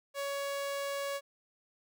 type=tone; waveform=sawtooth; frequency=560 Hz; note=C#5; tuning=18 cents sharp; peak=-30 dBFS; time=0.14-1.21 s; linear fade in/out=50 ms; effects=none